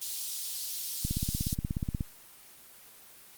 pink high-pass noise, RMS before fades -36 dBFS, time 0.01-1.55 s, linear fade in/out 10 ms, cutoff 4000 Hz, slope 24 dB/octave
click train, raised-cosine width 5 ms, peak -18 dBFS, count 17, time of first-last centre 1.05-2.008 s, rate 16.7 Hz
effects white hiss -53 dBFS RMS until 3.37 s + Opus 24 kbps

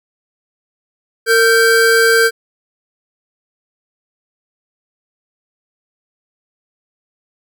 square tone pair together, 457.1 / 1561.7 Hz, A#4 / G6, -34 / -7 cents, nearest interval octave + major sixth, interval 2127 cents, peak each -12 dBFS, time 1.26-2.31 s, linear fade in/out 50 ms, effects none

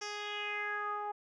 10% pulse tone with low-pass filter sweep, 415.3 Hz, G#4, in tune, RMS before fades -38 dBFS, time 0.01-1.12 s, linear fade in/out 10 ms, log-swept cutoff 5600 to 880 Hz, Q 4.1, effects none

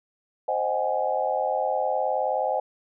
sine chord, Ab dominant seventh, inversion first, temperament equal with one note detuned, 523.3 / 622.3 / 751.2 / 830.6 Hz, C5 / Eb5 / Gb5 / Ab5, 0 / 0 / +26 / 0 cents, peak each -28 dBFS, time 0.48-2.6 s, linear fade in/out 5 ms, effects none

